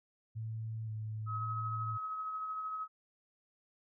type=tone with vibrato; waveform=sine; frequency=109.9 Hz; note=A2; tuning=2 cents flat; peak=-37 dBFS; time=0.35-1.98 s; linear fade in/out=20 ms; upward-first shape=square; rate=0.95 Hz; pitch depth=20 cents each way
type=tone with tremolo; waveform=sine; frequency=1277 Hz; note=D#6; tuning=45 cents sharp; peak=-35 dBFS; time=1.26-2.88 s; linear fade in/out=50 ms; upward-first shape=triangle; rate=13 Hz; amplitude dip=35%
effects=none